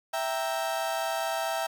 35% pulse chord, E diminished, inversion none, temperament equal, 659.3 / 784 / 932.3 Hz, E5 / G5 / Bb5, 0 / 0 / 0 cents, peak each -29 / -31 / -34 dBFS, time 0.13-1.67 s, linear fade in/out 10 ms, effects 9-bit

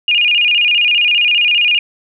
sine tone with vibrato, 2637 Hz, E7, in tune, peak -9 dBFS, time 0.08-1.79 s, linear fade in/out 2 ms, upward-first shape square, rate 15 Hz, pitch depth 130 cents each way, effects none

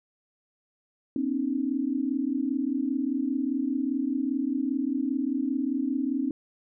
sine tone cluster, 246.9 / 271.9 / 309.6 Hz, B3 / C#4 / D#4, 0 / -33 / -9 cents, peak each -31 / -27 / -31 dBFS, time 1.16-6.31 s, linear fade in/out 2 ms, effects none

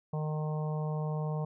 harmonic tone, 153.4 Hz, D#3, 24 cents flat, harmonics 1 / 3 / 4 / 5 / 6 / 7, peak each -31 / -41 / -43 / -45 / -47 / -48 dBFS, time 0.13-1.45 s, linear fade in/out 5 ms, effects none

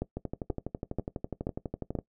two click trains, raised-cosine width 2 ms, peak -20 / -17 dBFS, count 23 / 5, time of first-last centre 0.17-1.988 / 0.02-1.952 s, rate 12.1 / 2.07 Hz, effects noise-tail reverb RT60 0.1 s tail -18 dB re dry

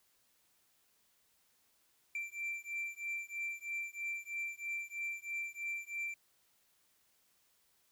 triangle beating tone pair, 2349 / 2352.1 Hz, D7 / D7, 0 / +2 cents, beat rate 3.1 Hz, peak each -40 / -40 dBFS, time 2.15-6.14 s, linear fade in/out 2 ms, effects white hiss -73 dBFS RMS until 7.91 s

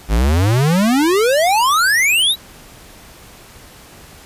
square exponential sweep, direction up, 49 to 4000 Hz, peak -12 dBFS, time 0.08-2.36 s, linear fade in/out 50 ms, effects pink hiss -41 dBFS RMS until 4.25 s + resampled to 32000 Hz

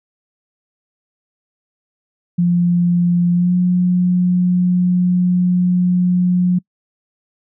sine tone with pitch glide, 174.61 to 179.62 Hz, F3 to F3, 0 to +49 cents, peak -11 dBFS, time 2.38-6.59 s, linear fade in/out 10 ms, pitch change +49 cents, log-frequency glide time 3.33-3.54 s, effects noise-tail reverb RT60 0.1 s tail -26 dB re dry

